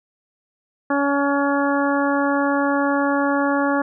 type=harmonic tone; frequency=281.9 Hz; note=C#4; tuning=29 cents sharp; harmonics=1 / 2 / 3 / 4 / 5 / 6; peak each=-20 / -23 / -25 / -26 / -27 / -28 dBFS; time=0.9-3.82 s; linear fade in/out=5 ms; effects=none